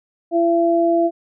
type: tone pair together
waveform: sine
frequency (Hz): 337.6 / 675.2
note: E4 / E5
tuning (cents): +41 / +41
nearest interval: octave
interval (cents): 1200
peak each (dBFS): -16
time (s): 0.31-1.11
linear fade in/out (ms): 50
effects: none